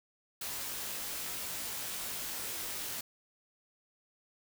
white noise with comb filter, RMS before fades -39 dBFS, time 0.41-3.01 s, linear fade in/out 5 ms, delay 19 ms, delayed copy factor -0.85, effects none

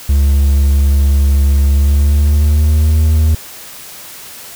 triangle tone with pitch glide, 70 to 78.12 Hz, C#2 to D#2, +18 to +8 cents, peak -5 dBFS, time 0.09-3.35 s, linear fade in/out 5 ms, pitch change +190 cents, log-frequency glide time 1.71-3.01 s, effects white hiss -32 dBFS RMS until 4.55 s

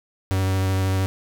45% pulse tone with vibrato, 95 Hz, F#2, 46 cents sharp, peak -19 dBFS, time 0.31-1.06 s, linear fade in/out 0 ms, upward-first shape sine, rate 13 Hz, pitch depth 15 cents each way, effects none

